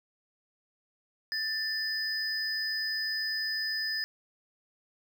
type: tone pair together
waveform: triangle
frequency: 1770 / 5006 Hz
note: A6 / D#8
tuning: +10 / +10 cents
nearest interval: octave + tritone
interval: 1800 cents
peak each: -31 / -31 dBFS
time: 1.32-4.04 s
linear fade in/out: 0 ms
effects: none